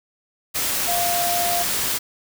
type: tone in noise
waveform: sine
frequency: 698.5 Hz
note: F5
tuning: in tune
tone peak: -22 dBFS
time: 0.87-1.64 s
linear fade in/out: 20 ms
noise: white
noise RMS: -23 dBFS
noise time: 0.54-1.99 s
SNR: -2 dB
effects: none